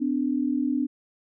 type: tone pair together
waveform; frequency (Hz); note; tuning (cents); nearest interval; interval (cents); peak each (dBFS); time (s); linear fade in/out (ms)
sine; 254.2 / 293.8; C4 / D4; -50 / +1; minor third; 251; -25; 0-0.87; 20
effects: none